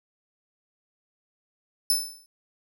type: tone with exponential decay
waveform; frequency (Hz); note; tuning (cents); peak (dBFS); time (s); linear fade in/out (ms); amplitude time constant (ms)
20% pulse; 5274; E8; 0; -12; 1.9-2.26; 1; 77
effects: none